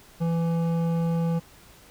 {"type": "tone with hard clipping", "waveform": "sine", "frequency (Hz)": 166.9, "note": "E3", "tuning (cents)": 22, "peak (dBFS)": -24, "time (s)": [0.2, 1.4], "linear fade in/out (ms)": 20, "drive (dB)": 11, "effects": ["pink hiss -52 dBFS RMS until 1.9 s"]}